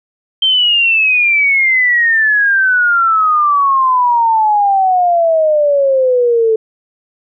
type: exponential sweep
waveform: sine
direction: down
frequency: 3144 to 437.1 Hz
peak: -8 dBFS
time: 0.42-6.56 s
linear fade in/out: 5 ms
effects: none